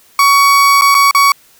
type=tone with dropouts; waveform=35% pulse; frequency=1125 Hz; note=C#6; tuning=25 cents sharp; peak=-4 dBFS; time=0.19-1.32 s; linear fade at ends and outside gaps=2 ms; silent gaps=0.812-0.819 / 0.945-0.949 / 1.111-1.148 s; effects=white hiss -47 dBFS RMS until 1.59 s